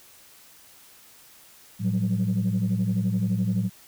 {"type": "tone cluster", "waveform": "sine", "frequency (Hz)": [111.5, 180.3, 192], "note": ["A2", "F#3", "G3"], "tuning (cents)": [23, -45, -36], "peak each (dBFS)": [-25, -25, -25], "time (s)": [1.79, 3.7], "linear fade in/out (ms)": 50, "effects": ["tanh soft clip ceiling -16 dBFS", "white hiss -52 dBFS RMS until 3.87 s"]}